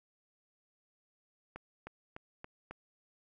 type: accelerating click train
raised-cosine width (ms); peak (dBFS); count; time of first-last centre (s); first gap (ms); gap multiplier
0.5; -29; 5; 1.56-2.71; 310; 0.95
effects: none